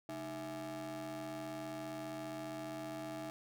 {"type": "ring-modulated tone", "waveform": "35% pulse", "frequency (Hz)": 174.61, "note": "F3", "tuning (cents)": 0, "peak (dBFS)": -37, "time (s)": [0.09, 3.3], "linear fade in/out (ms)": 0, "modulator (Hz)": 484, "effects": []}